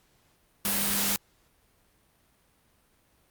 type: tone in noise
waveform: sine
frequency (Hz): 201.1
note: G3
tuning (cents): +44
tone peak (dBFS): -35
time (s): 0.65-1.16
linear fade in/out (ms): 0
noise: white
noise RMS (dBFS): -27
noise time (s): 0.65-1.16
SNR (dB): -11
effects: pink hiss -66 dBFS RMS until 3.3 s + Opus 48 kbps

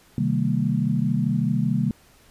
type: chord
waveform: sine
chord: C minor seventh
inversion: none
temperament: equal with one note detuned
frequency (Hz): 130.81 / 155.56 / 196 / 229.1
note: C3 / Eb3 / G3 / Bb3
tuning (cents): 0 / 0 / 0 / -30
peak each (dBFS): -25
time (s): 0.18-1.91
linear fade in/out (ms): 2
effects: pink hiss -55 dBFS RMS until 2.3 s + resampled to 32000 Hz

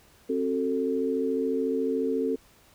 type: chord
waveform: sine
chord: F# diminished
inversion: second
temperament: just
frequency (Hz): 266.4 / 370 / 444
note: C4 / F#4 / A4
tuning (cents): +31 / 0 / +16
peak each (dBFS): -28 / -32 / -27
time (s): 0.29-2.36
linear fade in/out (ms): 10
effects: pink hiss -58 dBFS RMS until 2.74 s

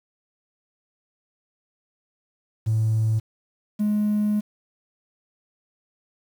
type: tone pair in turn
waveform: triangle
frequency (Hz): 110.2 / 209.7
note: A2 / G#3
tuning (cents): +3 / +17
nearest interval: major seventh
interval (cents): 1114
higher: second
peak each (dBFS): -15 / -16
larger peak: first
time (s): 2.66-3.2 / 3.79-4.41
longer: second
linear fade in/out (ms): 20
effects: tanh soft clip ceiling -15 dBFS + 8-bit

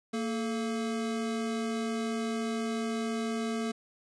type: tone pair together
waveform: square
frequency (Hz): 229.2 / 433.4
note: A#3 / A4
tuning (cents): -29 / -26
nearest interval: major seventh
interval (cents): 1103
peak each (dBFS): -32 / -37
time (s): 0.13-3.72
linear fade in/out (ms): 10
effects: resampled to 22050 Hz + 11-bit

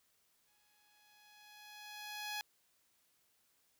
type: tone with exponential growth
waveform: 10% pulse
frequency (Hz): 838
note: G#5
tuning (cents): +15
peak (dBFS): -30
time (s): 0.47-2.41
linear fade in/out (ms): 0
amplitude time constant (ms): 420
effects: white hiss -75 dBFS RMS until 3.79 s

